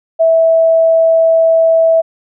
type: tone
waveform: sine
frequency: 654 Hz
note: E5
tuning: 14 cents flat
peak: -6 dBFS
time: 0.19-2.02 s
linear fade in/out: 20 ms
effects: none